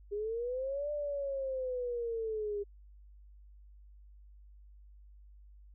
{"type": "linear two-way sweep", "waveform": "sine", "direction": "up then down", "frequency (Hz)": [402.4, 594, 402.4], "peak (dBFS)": -33, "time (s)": [0.11, 2.64], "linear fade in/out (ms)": 20, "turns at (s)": 0.91, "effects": ["added 50 Hz sine -53 dBFS peak until 5.74 s"]}